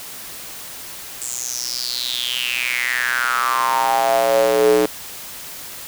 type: tone with high-pass filter sweep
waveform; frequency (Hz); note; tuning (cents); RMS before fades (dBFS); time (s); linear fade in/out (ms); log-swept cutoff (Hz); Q
square; 61.74; B1; 0; -19; 1.21-4.86; 5; 7900 to 370; 7.1
effects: white hiss -34 dBFS RMS until 5.87 s